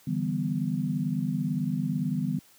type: chord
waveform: sine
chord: E minor seventh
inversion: third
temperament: equal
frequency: 146.83 / 164.81 / 196 / 246.9 Hz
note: D3 / E3 / G3 / B3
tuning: 0 / 0 / 0 / 0 cents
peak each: -31 dBFS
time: 0.07-2.39 s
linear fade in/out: 5 ms
effects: white hiss -58 dBFS RMS until 2.58 s + high-pass 80 Hz 12 dB/octave